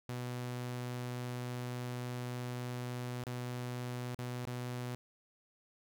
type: tone with dropouts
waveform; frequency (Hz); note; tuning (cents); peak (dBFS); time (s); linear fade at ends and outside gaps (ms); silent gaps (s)
sawtooth; 123.47; B2; 0; -34; 0.09-4.95; 0; 3.237-3.268 / 4.147-4.189 / 4.452-4.471
effects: none